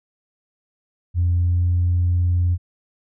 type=tone with pitch glide; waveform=sine; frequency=87.31 to 88.07 Hz; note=F2 to F2; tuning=0 to +15 cents; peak=-14 dBFS; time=1.14-2.58 s; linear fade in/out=50 ms; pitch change=+15 cents; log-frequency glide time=1.39-1.61 s; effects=tanh soft clip ceiling -12 dBFS